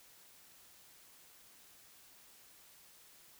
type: silence
effects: white hiss -61 dBFS RMS until 3.39 s